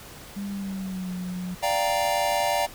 sine tone with pitch glide, 200 to 181.29 Hz, G3 to F#3, +35 to -35 cents, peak -29 dBFS, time 0.36-1.55 s, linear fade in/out 10 ms, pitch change -170 cents, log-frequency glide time 0.5-1.15 s
square chord, G minor seventh, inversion second, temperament equal, 587.3 / 698.5 / 784 / 932.3 Hz, D5 / F5 / G5 / Bb5, 0 / 0 / 0 / 0 cents, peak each -28 / -28 / -29 / -29 dBFS, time 1.62-2.67 s, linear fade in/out 20 ms
effects pink hiss -44 dBFS RMS until 2.74 s

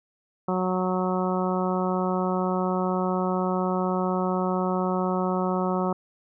harmonic tone, 184.2 Hz, F#3, 7 cents flat, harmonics 1 / 2 / 3 / 4 / 5 / 6 / 7, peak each -26 / -29 / -31 / -32 / -33 / -34 / -34 dBFS, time 0.48-5.93 s, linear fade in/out 5 ms, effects none

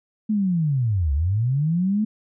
sine linear two-way sweep, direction down then up, 220 to 66.9 to 220 Hz, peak -18 dBFS, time 0.29-2.05 s, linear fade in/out 10 ms, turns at 1.13 s, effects none

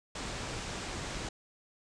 pink low-pass noise, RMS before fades -39 dBFS, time 0.15-1.29 s, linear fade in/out 5 ms, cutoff 8400 Hz, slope 48 dB/octave, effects none

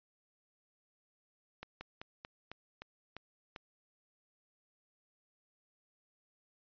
slowing click train, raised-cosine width 0.3 ms, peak -28 dBFS, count 8, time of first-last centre 1.63-3.561 s, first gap 180 ms, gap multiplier 1.14, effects resampled to 11025 Hz

